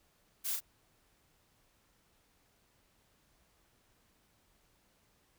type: noise with echo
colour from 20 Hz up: blue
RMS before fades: -36 dBFS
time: 0.44-0.57 s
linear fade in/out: 20 ms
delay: 36 ms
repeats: 1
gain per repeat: -4 dB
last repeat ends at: 0.606 s
effects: pink hiss -71 dBFS RMS until 5.38 s